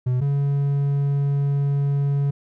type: tone pair in turn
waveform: triangle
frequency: 125.7 / 141.09 Hz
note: B2 / C#3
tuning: +31 / +31 cents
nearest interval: major second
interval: 200 cents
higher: second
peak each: -16 dBFS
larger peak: neither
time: 0.06-0.21 / 0.21-2.31 s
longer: second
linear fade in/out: 10 ms
effects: none